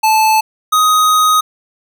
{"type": "tone pair in turn", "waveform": "square", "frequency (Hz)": [873, 1253], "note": ["A5", "D#6"], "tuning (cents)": [-14, 12], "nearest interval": "tritone", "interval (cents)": 626, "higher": "second", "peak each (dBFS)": -9, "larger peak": "neither", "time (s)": [[0.03, 0.41], [0.72, 1.41]], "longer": "second", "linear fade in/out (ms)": 10, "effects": []}